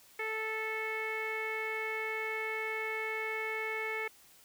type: tone with low-pass filter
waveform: sawtooth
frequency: 439 Hz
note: A4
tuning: 4 cents flat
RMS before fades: -36 dBFS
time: 0.19-4.08 s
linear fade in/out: 5 ms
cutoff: 2100 Hz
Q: 9.6
effects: white hiss -60 dBFS RMS until 4.44 s